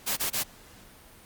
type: noise bursts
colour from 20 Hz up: white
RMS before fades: -28 dBFS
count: 3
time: 0.06-0.438 s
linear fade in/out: 20 ms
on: 110 ms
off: 24 ms
effects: pink hiss -52 dBFS RMS until 1.25 s + Opus 48 kbps